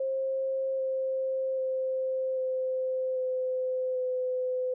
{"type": "tone with pitch steps", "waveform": "sine", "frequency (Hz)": [532, 527.1, 522.3, 517.5, 512.7, 508], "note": ["C5", "C5", "C5", "C5", "C5", "B4"], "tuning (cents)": [29, 13, -3, -19, -35, 49], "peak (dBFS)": -27, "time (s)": [0, 4.74], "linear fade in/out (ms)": 5, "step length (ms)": 790, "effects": []}